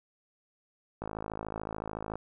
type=click train; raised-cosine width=1 ms; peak=-22 dBFS; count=62; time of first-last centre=1.02-2.156 s; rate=53.7 Hz; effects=none